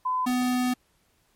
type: tone pair in turn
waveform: sine / square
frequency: 1013 / 249.9 Hz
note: B5 / B3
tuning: +44 / +21 cents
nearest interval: 2 octaves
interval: 2423 cents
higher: first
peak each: -23 dBFS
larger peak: neither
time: 0.05-0.26 / 0.26-0.74 s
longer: second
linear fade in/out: 10 ms
effects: pink hiss -67 dBFS RMS until 1.35 s + MP3 64 kbps